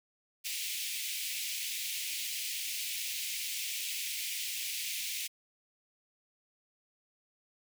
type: high-pass noise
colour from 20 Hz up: pink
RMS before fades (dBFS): -37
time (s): 0.44-5.28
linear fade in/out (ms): 20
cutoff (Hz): 2200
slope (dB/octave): 48
effects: none